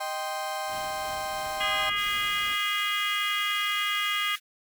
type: chord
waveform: 35% pulse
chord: C minor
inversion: first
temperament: equal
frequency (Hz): 622.3 / 784 / 1046.5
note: Eb5 / G5 / C6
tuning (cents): 0 / 0 / 0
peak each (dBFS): -34 / -31 / -34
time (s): 0-1.9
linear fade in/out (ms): 10
type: noise with tremolo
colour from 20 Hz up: pink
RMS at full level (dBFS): -45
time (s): 0.67-2.57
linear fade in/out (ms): 50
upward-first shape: sine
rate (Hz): 2.8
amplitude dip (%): 30
type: harmonic tone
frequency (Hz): 410.5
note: G#4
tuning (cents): -20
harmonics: 3 / 4 / 5 / 6 / 7 / 8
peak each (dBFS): -31 / -36 / -30 / -37 / -33 / -32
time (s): 1.6-4.36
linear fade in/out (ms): 10
type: high-pass noise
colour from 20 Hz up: pink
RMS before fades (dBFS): -41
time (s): 1.95-4.4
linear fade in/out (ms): 50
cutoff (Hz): 1500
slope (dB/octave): 48
effects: none